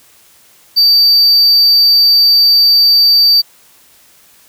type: tone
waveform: triangle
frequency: 4630 Hz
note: D8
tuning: 25 cents flat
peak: -4 dBFS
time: 0.76-3.42 s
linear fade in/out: 20 ms
effects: white hiss -46 dBFS RMS until 4.48 s